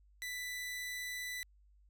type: tone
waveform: sawtooth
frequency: 1985 Hz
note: B6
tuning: 8 cents sharp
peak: -36 dBFS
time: 0.22-1.43 s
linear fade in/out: 0 ms
effects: added 50 Hz sine -62 dBFS peak until 1.89 s